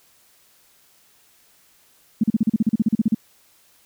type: tone bursts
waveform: sine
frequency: 219.8 Hz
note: A3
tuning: 2 cents flat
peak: -13 dBFS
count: 15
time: 2.21-3.147 s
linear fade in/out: 5 ms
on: 27 ms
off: 38 ms
effects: white hiss -57 dBFS RMS until 3.85 s